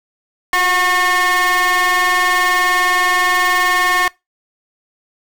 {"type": "ring-modulated tone", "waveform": "30% pulse", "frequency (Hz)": 360.1, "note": "F#4", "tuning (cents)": -47, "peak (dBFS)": -7, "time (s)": [0.53, 4.08], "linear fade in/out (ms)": 2, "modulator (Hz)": 1450, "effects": ["noise-tail reverb RT60 0.2 s tail -22 dB re dry"]}